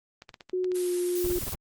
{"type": "clicks", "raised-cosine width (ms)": 0.2, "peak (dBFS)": -26, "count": 7, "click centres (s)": [0.221, 0.292, 0.342, 0.408, 0.496, 0.644, 0.718]}
{"type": "tone with pitch glide", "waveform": "sine", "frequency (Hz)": [367.1, 355.8], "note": ["F#4", "F4"], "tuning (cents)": [-14, 32], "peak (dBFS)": -25, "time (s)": [0.53, 1.39], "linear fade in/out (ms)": 5, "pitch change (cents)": -54, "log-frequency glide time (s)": [0.65, 0.92]}
{"type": "noise", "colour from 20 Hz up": "blue", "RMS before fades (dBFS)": -35, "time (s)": [0.74, 1.55], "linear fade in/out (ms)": 20}
{"type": "noise bursts", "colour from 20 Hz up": "brown", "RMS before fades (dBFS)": -34, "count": 6, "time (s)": [1.24, 1.553], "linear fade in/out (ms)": 5, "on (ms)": 33, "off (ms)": 23}
{"effects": ["Opus 32 kbps"]}